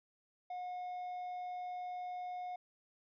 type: tone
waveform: triangle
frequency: 723 Hz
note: F#5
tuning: 40 cents flat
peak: -38 dBFS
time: 0.5-2.56 s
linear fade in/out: 5 ms
effects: resampled to 11025 Hz